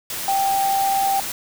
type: tone in noise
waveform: sine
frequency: 784 Hz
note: G5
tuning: in tune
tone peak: -17 dBFS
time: 0.28-1.2 s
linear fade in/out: 2 ms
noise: white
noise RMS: -28 dBFS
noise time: 0.1-1.32 s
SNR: +8 dB
effects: none